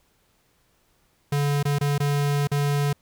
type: tone with dropouts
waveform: square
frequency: 143.7 Hz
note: D3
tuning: 37 cents flat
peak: -21 dBFS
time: 1.32-2.93 s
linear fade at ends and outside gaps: 5 ms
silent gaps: 1.629-1.652 / 1.786-1.81 / 1.981-2.001 / 2.473-2.515 s
effects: pink hiss -65 dBFS RMS until 3.01 s